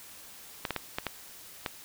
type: clicks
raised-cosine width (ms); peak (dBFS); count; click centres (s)
0.3; -14; 6; 0.652 / 0.707 / 0.763 / 0.985 / 1.067 / 1.662
effects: white hiss -49 dBFS RMS until 1.84 s